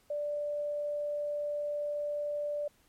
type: tone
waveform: sine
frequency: 587.3 Hz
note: D5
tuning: in tune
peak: -31 dBFS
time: 0.1-2.68 s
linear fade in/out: 5 ms
effects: pink hiss -67 dBFS RMS until 2.88 s + MP3 64 kbps